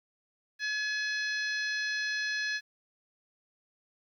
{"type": "harmonic tone with a mistuned harmonic", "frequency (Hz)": 850, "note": "G#5", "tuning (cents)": 40, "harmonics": [2, 3, 4, 5, 6, 7], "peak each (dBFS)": [-31, -40, -44, -39, -43, -46], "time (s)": [0.59, 2.61], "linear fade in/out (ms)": 50, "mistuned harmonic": 5, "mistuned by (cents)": -36, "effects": ["11-bit"]}